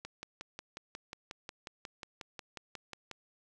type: click train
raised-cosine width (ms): 0.2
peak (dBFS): -25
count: 18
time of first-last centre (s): 0.05-3.113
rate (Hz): 5.55
effects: 10-bit